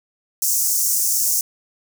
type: high-pass noise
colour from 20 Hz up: pink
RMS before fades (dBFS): -19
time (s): 0.42-1.41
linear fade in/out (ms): 2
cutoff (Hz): 5700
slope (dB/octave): 48
effects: none